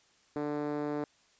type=tone with band-pass filter; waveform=5% pulse; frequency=147.7 Hz; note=D3; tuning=10 cents sharp; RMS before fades=-34 dBFS; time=0.36-1.04 s; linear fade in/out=2 ms; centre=340 Hz; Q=1.9; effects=white hiss -66 dBFS RMS until 1.39 s + resampled to 16000 Hz